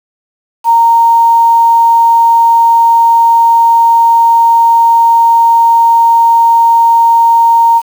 sine tone with quantisation, 925 Hz, A#5, 14 cents flat, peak -3 dBFS, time 0.64-7.82 s, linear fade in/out 50 ms, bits 5, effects none

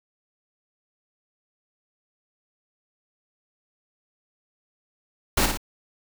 pink noise with echo, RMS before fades -20 dBFS, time 5.37-5.46 s, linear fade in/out 5 ms, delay 57 ms, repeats 2, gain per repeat -5 dB, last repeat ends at 5.574 s, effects none

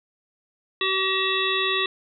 harmonic tone, 381 Hz, G4, 49 cents flat, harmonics 1 / 3 / 5 / 7 / 9 / 10, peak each -28 / -28 / -28 / -28 / -28 / -28 dBFS, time 0.81-1.86 s, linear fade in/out 2 ms, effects none

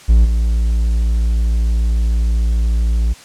triangle tone with level steps, 56.7 Hz, A#1, 47 cents flat, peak -4 / -10 dBFS, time 0.08-3.14 s, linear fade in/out 20 ms, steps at 0.24 s, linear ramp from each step 20 ms, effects white hiss -40 dBFS RMS until 3.24 s + low-pass 8000 Hz 12 dB/octave

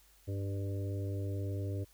harmonic tone with a mistuned harmonic, 98.6 Hz, G2, 11 cents sharp, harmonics 1 / 3 / 4 / 5 / 6, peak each -34 / -44 / -46 / -48 / -50 dBFS, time 0.27-1.85 s, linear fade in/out 20 ms, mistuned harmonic 6, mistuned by +18 cents, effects added 50 Hz sine -65 dBFS peak until 1.93 s + white hiss -65 dBFS RMS until 1.93 s

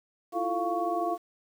sine tone cluster, 328.6 / 348.4 / 441.6 / 699 / 1115 Hz, E4 / F4 / A4 / F5 / C#6, -5 / -4 / +6 / +1 / +10 cents, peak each -35 / -33 / -38 / -29 / -34 dBFS, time 0.32-1.18 s, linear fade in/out 50 ms, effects 9-bit

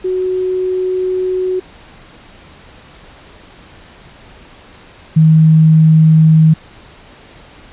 sine tone pair in turn, 370 / 158.38 Hz, F#4 / D#3, 0 / +31 cents, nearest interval octave + minor third, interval 1469 cents, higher first, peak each -13 / -4 dBFS, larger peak second, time 0.04-1.6 / 5.16-6.54 s, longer first, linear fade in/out 10 ms, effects pink hiss -40 dBFS RMS until 7.72 s + resampled to 8000 Hz

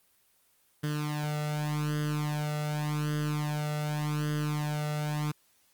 sawtooth tone with flanger, 150 Hz, D3, 37 cents sharp, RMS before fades -31 dBFS, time 0.83-5.32 s, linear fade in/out 10 ms, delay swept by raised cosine 0.62 to 1.48 ms, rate 0.86 Hz, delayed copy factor +0.8, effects white hiss -67 dBFS RMS until 5.73 s + Opus 24 kbps

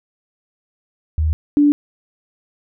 sine tone pair in turn, 78 / 291.4 Hz, D#2 / D4, +5 / -13 cents, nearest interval octave + major seventh, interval 2282 cents, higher second, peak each -14 / -9 dBFS, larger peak second, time 1.18-1.33 / 1.57-1.72 s, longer neither, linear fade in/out 0 ms, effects none

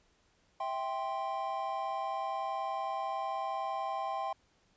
triangle chord, C major, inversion first, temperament just, 654.1 / 784.9 / 1046.5 Hz, E5 / G5 / C6, -14 / +2 / 0 cents, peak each -38 / -34 / -36 dBFS, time 0.6-4.33 s, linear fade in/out 5 ms, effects pink hiss -70 dBFS RMS until 4.76 s + resampled to 16000 Hz

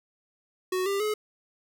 square tone with pitch steps, 370.2 / 396.8 / 425.2 Hz, F#4 / G4 / G#4, +1 / +21 / +41 cents, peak -26 dBFS, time 0.72-1.14 s, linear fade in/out 5 ms, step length 140 ms, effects none

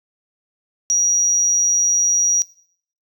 triangle tone, 5760 Hz, F#8, 47 cents flat, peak -10 dBFS, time 0.9-2.42 s, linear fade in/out 0 ms, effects noise-tail reverb RT60 0.6 s tail -25 dB re dry + tanh soft clip ceiling -12 dBFS

